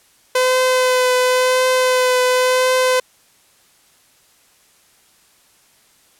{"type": "tone with vibrato", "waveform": "sawtooth", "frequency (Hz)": 508, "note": "B4", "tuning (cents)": 49, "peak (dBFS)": -9, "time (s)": [0.35, 3], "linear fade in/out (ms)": 5, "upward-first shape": "triangle", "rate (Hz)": 0.94, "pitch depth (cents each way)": 18, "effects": ["white hiss -54 dBFS RMS until 6.19 s", "low-pass 12000 Hz 12 dB/octave"]}